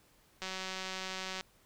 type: click train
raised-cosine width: 0.2 ms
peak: -22 dBFS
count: 187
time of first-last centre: 0.42-1.409 s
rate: 188 Hz
effects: pink hiss -66 dBFS RMS until 1.65 s